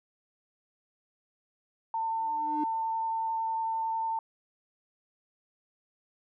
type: tone with vibrato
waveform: sine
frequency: 898 Hz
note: A5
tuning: 35 cents sharp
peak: -28 dBFS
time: 1.94-4.19 s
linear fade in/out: 2 ms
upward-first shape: triangle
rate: 11 Hz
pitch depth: 10 cents each way
type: tone with exponential growth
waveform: triangle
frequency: 302.9 Hz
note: D#4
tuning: 46 cents flat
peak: -26 dBFS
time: 2.13-2.64 s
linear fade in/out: 5 ms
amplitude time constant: 110 ms
effects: none